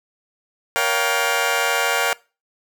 15% pulse chord, G half-diminished seventh, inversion first, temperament just, 470.4 / 564.5 / 705.6 / 784 Hz, Bb4 / Db5 / F5 / G5, +16 / +31 / +18 / 0 cents, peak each -18 dBFS, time 0.76-2.13 s, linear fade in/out 0 ms, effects noise-tail reverb RT60 0.3 s tail -22 dB re dry

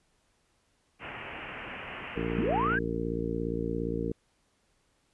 white low-pass noise, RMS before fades -41 dBFS, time 0.99-2.79 s, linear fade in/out 50 ms, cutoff 2900 Hz, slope 96 dB/octave
harmonic tone, 57.3 Hz, A#1, 29 cents flat, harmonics 1 / 2 / 3 / 4 / 5 / 6 / 7 / 8, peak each -38 / -40 / -36 / -39 / -36 / -39 / -39 / -35 dBFS, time 2.16-4.12 s, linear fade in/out 5 ms
sine linear sweep, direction up, 150 to 1661.2 Hz, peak -26 dBFS, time 2.38-2.79 s, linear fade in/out 5 ms
effects pink hiss -71 dBFS RMS until 5.13 s + resampled to 24000 Hz

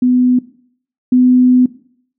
sine tone pair in turn, 250 / 251.4 Hz, B3 / B3, +21 / +31 cents, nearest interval unison, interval 10 cents, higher second, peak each -8 / -6 dBFS, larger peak second, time 0.02-0.39 / 1.12-1.66 s, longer second, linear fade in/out 5 ms, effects noise-tail reverb RT60 0.6 s tail -18 dB re dry

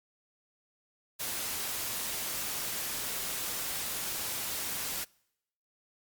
white noise, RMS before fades -35 dBFS, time 1.19-5.05 s, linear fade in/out 20 ms, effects noise-tail reverb RT60 0.8 s tail -26 dB re dry + Opus 48 kbps

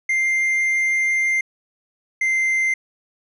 triangle tone pair in turn, 2098 / 2084 Hz, C7 / C7, +4 / -7 cents, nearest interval unison, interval 11 cents, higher first, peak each -15 dBFS, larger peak neither, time 0.09-1.41 / 2.21-2.74 s, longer first, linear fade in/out 5 ms, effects resampled to 24000 Hz

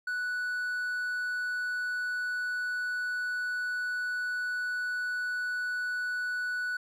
triangle tone, 1480 Hz, F#6, in tune, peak -28 dBFS, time 0.07-6.77 s, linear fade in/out 5 ms, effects none

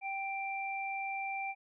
sine tone pair together, 781.6 / 2359 Hz, G5 / D7, -5 / +7 cents, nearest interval octave + perfect fifth, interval 1912 cents, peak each -37 / -38 dBFS, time 0.01-1.55 s, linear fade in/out 50 ms, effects none

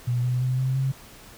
sine tone with pitch steps, 122 / 124.85 / 127.77 / 130.76 / 133.81 Hz, B2 / B2 / C3 / C3 / C3, -21 / +19 / -41 / -1 / +39 cents, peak -21 dBFS, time 0.07-0.92 s, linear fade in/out 10 ms, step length 170 ms, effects pink hiss -47 dBFS RMS until 1.37 s

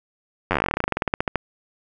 slowing click train, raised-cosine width 0.5 ms, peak -5 dBFS, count 26, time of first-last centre 0.51-1.357 s, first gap 10 ms, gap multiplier 1.09, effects none

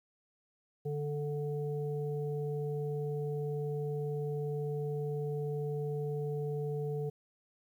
harmonic tone, 146.83 Hz, D3, in tune, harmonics 1 / 3 / 5, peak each -35 / -36 / -50 dBFS, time 0.85-7.1 s, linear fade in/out 10 ms, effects 11-bit

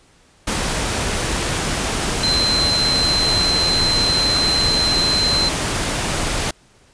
sine tone in noise, 4092 Hz, C8, 39 cents flat, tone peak -16 dBFS, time 2.23-5.49 s, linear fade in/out 5 ms, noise pink, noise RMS -21 dBFS, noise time 0.47-6.51 s, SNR +2 dB, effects pink hiss -53 dBFS RMS until 6.93 s + resampled to 22050 Hz

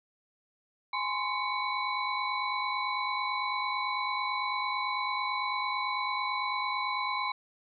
sine tone cluster, 836 / 1026 / 1075 / 2238 / 3987 Hz, G#5 / C6 / C6 / C#7 / B7, +11 / -34 / +47 / +16 / +16 cents, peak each -38 / -32 / -39 / -35 / -39 dBFS, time 0.93-7.32 s, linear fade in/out 5 ms, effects none

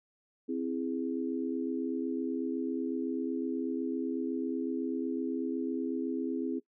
sine chord, C augmented, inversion none, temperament equal, 261.6 / 329.6 / 415.3 Hz, C4 / E4 / G#4, 0 / 0 / 0 cents, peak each -33 / -35 / -38 dBFS, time 0.48-6.6 s, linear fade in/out 20 ms, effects noise-tail reverb RT60 0.1 s tail -20 dB re dry

